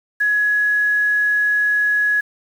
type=tone with quantisation; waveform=sine; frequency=1681 Hz; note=G#6; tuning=20 cents sharp; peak=-14 dBFS; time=0.2-2.21 s; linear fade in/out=10 ms; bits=7; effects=none